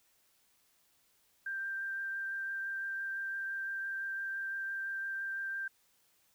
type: tone with vibrato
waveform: sine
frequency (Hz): 1578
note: G6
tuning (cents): +11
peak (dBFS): -35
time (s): 1.46-5.68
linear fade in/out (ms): 5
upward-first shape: triangle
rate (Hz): 5.9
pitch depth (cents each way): 12
effects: white hiss -71 dBFS RMS until 6.34 s